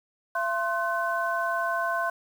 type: tone cluster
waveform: sine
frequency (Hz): 678 / 1053 / 1514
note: E5 / C6 / F#6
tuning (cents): +49 / +11 / +39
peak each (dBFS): -29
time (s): 0.35-2.1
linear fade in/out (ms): 5
effects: 8-bit